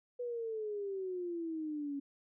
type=exponential sweep; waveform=sine; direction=down; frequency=493.9 to 277.2 Hz; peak=-36 dBFS; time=0.19-2 s; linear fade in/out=10 ms; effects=none